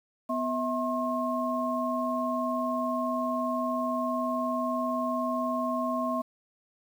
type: tone cluster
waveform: sine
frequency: 249.2 / 649 / 1072 Hz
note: B3 / E5 / C6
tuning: +16 / -27 / +42 cents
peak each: -31 dBFS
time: 0.29-6.22 s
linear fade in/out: 10 ms
effects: 9-bit